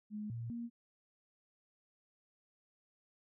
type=tone with pitch steps; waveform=sine; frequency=210.9 / 116.4 / 235.2 Hz; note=G#3 / A#2 / A#3; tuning=+27 / -2 / +16 cents; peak=-39 dBFS; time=0.1-0.7 s; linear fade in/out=50 ms; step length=200 ms; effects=none